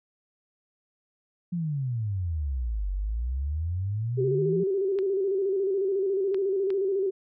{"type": "exponential two-way sweep", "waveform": "sine", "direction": "down then up", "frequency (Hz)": [180, 46.25, 180], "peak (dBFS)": -26, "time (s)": [1.52, 4.64], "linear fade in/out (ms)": 10, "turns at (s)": 2.91}
{"type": "tone with vibrato", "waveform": "sine", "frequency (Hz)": 388.7, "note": "G4", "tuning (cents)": -15, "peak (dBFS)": -23, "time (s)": [4.17, 7.11], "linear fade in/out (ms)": 20, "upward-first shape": "square", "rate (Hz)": 14, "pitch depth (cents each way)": 54}
{"type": "clicks", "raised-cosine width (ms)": 0.3, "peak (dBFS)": -26, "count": 3, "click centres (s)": [4.988, 6.345, 6.704]}
{"effects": []}